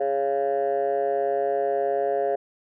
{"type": "chord", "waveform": "sine", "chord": "Db major", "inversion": "second", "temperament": "just", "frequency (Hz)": [415.8, 554.4, 693], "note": ["Ab4", "Db5", "F5"], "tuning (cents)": [2, 0, -14], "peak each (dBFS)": -24, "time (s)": [0, 2.36], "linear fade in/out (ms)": 10, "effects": ["tanh soft clip ceiling -16 dBFS"]}